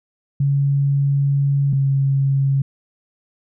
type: tone pair in turn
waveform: sine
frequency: 140 / 137.04 Hz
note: C#3 / C#3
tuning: +18 / -19 cents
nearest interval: unison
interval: 37 cents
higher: first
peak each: -14 dBFS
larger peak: neither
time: 0.4-1.73 / 1.73-2.62 s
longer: first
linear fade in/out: 5 ms
effects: none